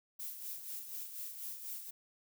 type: noise with tremolo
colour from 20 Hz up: violet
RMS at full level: -42 dBFS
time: 0.19-1.91 s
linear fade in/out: 10 ms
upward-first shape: sine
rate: 4.1 Hz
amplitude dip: 55%
effects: none